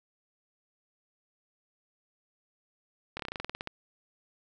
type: slowing click train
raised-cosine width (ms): 0.3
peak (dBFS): -19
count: 13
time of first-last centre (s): 3.17-3.674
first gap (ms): 25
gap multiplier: 1.09
effects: none